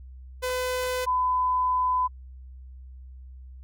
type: tone pair in turn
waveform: sawtooth / sine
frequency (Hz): 505 / 1006.5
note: B4 / B5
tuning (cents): +39 / +33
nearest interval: octave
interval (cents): 1194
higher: second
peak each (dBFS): -22 / -21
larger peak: second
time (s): 0.42-1.06 / 1.06-2.08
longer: second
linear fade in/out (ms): 20
effects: added 64 Hz sine -41 dBFS peak until 3.63 s + AAC 64 kbps